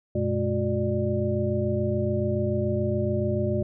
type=tone cluster; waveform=sine; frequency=92.9 / 119.9 / 211.8 / 363.3 / 594 Hz; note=F#2 / A#2 / G#3 / F#4 / D5; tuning=+7 / +49 / +34 / -32 / +20 cents; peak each=-29 dBFS; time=0.15-3.63 s; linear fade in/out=5 ms; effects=none